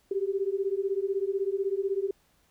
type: beating tone pair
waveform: sine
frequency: 383.7 / 399.7 Hz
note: G4 / G4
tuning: -37 / +34 cents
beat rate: 16 Hz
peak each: -29 dBFS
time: 0.11-2.11 s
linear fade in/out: 5 ms
effects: pink hiss -67 dBFS RMS until 2.5 s